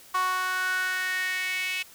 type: tone with high-pass filter sweep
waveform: sawtooth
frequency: 370 Hz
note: F#4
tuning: in tune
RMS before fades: -28 dBFS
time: 0.14-1.83 s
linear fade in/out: 10 ms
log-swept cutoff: 1100 to 2500 Hz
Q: 5.4
effects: white hiss -51 dBFS RMS until 1.94 s